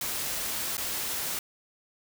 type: noise with dropouts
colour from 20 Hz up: white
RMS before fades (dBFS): -32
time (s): 0.01-1.39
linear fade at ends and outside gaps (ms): 2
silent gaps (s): 0.77-0.779
effects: none

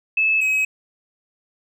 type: tone pair in turn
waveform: sine / triangle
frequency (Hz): 2607 / 2549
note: E7 / D#7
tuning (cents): -20 / +41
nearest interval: unison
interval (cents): 39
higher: first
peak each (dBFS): -15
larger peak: neither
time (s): 0.17-0.41 / 0.41-0.65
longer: neither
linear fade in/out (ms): 5
effects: none

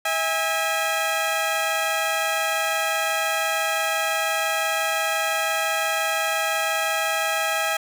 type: tone pair together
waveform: 15% pulse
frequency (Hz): 647 / 815.2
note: E5 / G#5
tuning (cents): -32 / -32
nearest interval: major third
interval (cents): 400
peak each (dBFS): -18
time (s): 0.05-7.77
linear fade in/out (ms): 5
effects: none

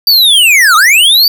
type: linear two-way sweep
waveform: square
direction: down then up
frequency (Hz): 4684 to 1200 to 4684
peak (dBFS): -4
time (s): 0.07-1.28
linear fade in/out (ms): 2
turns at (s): 0.76
effects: none

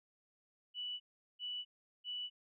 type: tone bursts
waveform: sine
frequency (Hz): 2960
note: F#7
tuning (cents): 0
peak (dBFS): -39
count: 3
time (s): 0.74-2.3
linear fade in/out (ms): 50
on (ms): 260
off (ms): 390
effects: none

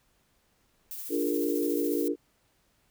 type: noise with tremolo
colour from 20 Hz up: violet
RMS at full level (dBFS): -38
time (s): 0.91-2.08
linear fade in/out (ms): 0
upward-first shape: square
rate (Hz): 14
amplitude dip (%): 25
type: chord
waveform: sine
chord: Bb dominant seventh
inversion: first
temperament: equal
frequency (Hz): 293.7 / 349.2 / 415.3 / 466.2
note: D4 / F4 / Ab4 / Bb4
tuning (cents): 0 / 0 / 0 / 0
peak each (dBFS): -29 / -31 / -33 / -32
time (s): 1.09-2.16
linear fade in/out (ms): 50
effects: pink hiss -69 dBFS RMS until 2.9 s

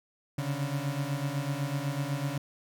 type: beating tone pair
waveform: 35% pulse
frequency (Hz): 137.4 / 145.4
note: C#3 / D3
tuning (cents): -15 / -17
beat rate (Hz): 8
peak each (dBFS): -31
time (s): 0.38-2.38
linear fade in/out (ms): 5
effects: none

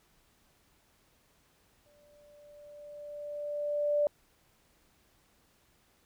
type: tone with exponential growth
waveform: sine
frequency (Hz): 587.3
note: D5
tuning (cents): 0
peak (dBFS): -23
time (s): 1.86-4.07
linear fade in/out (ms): 1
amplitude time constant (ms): 480
effects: pink hiss -68 dBFS RMS until 6.05 s

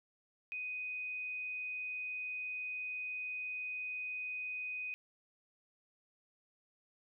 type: tone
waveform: sine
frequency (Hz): 2497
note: D#7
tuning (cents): +6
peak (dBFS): -38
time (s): 0.52-4.94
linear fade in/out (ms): 0
effects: none

